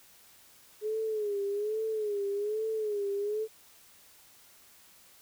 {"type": "tone with vibrato", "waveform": "sine", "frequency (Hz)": 420, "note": "G#4", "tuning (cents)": 19, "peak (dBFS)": -29, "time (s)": [0.81, 3.48], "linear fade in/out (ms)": 50, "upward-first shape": "sine", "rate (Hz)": 1.2, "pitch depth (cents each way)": 89, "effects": ["white hiss -58 dBFS RMS until 5.21 s"]}